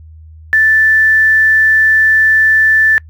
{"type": "tone with quantisation", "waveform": "sine", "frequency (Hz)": 1760, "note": "A6", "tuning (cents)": 0, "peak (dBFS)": -6, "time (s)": [0.53, 2.98], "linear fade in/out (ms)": 0, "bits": 6, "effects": ["noise-tail reverb RT60 0.1 s tail -26 dB re dry", "added 79 Hz sine -33 dBFS peak until 3.09 s"]}